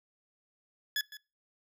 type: tone with echo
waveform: 20% pulse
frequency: 1702 Hz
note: G#6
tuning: 42 cents sharp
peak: -24 dBFS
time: 0.96-1.01 s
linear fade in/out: 2 ms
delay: 160 ms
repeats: 1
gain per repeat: -15 dB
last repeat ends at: 1.17 s
effects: noise-tail reverb RT60 0.3 s tail -24 dB re dry